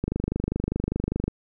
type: click train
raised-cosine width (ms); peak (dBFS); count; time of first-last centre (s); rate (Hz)
3; -12; 32; 0.04-1.28; 25
effects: none